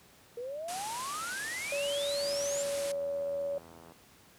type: exponential sweep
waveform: sine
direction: up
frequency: 466.2 to 7459 Hz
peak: -36 dBFS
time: 0.37-2.63 s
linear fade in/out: 5 ms
type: low-pass noise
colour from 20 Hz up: white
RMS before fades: -42 dBFS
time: 0.68-2.92 s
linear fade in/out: 5 ms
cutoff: 11000 Hz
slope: 48 dB/octave
type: tone with pitch glide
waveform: sine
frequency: 569 to 564.4 Hz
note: C#5 to C#5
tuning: +45 to +31 cents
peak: -31 dBFS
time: 1.72-3.58 s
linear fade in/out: 2 ms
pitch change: -14 cents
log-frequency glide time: 2.14-2.8 s
type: click train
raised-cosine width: 1 ms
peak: -38 dBFS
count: 143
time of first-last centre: 2.21-3.921 s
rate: 83 Hz
effects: pink hiss -59 dBFS RMS until 4.38 s + high-pass 80 Hz 12 dB/octave